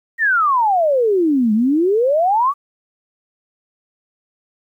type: exponential two-way sweep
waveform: sine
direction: down then up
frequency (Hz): 1900 to 207 to 1183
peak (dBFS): -12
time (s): 0.18-2.54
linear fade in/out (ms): 50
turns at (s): 1.53
effects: 9-bit